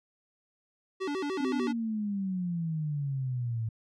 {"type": "tone with vibrato", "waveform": "square", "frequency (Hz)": 331.5, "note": "E4", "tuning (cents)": 10, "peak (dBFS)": -31, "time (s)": [1, 1.73], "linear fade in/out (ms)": 20, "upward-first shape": "square", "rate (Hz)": 6.7, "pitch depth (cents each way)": 240}
{"type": "exponential sweep", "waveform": "sine", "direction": "down", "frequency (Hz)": [266.9, 110], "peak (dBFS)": -29, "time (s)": [1.4, 3.69], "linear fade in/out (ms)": 5}
{"effects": ["low-pass 5000 Hz 12 dB/octave"]}